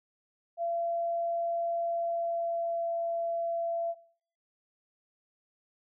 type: tone with pitch glide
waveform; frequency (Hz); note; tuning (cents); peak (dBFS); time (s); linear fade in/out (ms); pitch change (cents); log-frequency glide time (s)
sine; 680 to 675.3; F5 to E5; -46 to +42; -29; 0.57-3.95; 50; -12; 1.84-2.93
effects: noise-tail reverb RT60 0.5 s tail -17 dB re dry